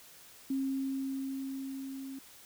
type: tone with level ramp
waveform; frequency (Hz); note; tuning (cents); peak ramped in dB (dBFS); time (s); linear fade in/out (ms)
sine; 269; C4; +48; -29 to -40; 0.5-2.19; 5
effects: white hiss -55 dBFS RMS until 2.45 s